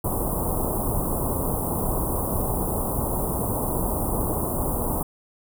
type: band-stop noise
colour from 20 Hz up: pink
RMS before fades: -25 dBFS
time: 0.04-5.03 s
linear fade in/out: 5 ms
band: 1100 to 9400 Hz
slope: 48 dB/octave
effects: none